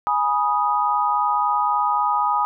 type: chord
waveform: sine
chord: G# minor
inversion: none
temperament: equal with one note detuned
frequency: 830.6 / 974.2 / 1244.5 Hz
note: G#5 / B5 / D#6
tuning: 0 / -24 / 0 cents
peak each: -22 / -22 / -21 dBFS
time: 0.07-2.45 s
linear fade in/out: 0 ms
effects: none